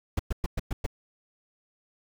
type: noise bursts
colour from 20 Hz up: brown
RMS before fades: -26 dBFS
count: 6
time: 0.17-0.864 s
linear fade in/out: 5 ms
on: 24 ms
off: 110 ms
effects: none